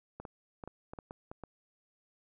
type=clicks; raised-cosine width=1 ms; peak=-29 dBFS; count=9; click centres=0.2 / 0.252 / 0.638 / 0.676 / 0.935 / 0.988 / 1.109 / 1.315 / 1.437 s; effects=none